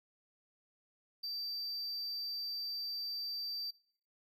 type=tone; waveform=triangle; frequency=4661 Hz; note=D8; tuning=14 cents flat; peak=-36 dBFS; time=1.23-3.71 s; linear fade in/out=10 ms; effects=noise-tail reverb RT60 0.6 s tail -22 dB re dry